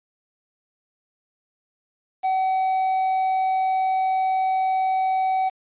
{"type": "tone with quantisation", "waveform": "triangle", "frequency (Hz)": 757, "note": "F#5", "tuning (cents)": 39, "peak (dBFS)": -17, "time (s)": [2.23, 5.5], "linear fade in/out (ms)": 20, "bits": 7, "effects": ["resampled to 8000 Hz"]}